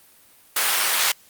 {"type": "high-pass noise", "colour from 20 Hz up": "pink", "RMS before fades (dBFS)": -20, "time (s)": [0.56, 1.12], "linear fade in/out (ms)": 5, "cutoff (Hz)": 1200, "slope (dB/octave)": 12, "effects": ["white hiss -53 dBFS RMS until 1.29 s", "Opus 32 kbps"]}